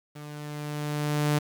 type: tone with level ramp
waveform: sawtooth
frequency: 148.5 Hz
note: D3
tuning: 20 cents sharp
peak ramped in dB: -36 to -17 dBFS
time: 0.15-1.39 s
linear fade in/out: 10 ms
effects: 9-bit